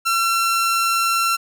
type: tone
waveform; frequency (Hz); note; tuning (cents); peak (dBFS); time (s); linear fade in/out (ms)
sawtooth; 1355; E6; +47; -13; 0.05-1.37; 20
effects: none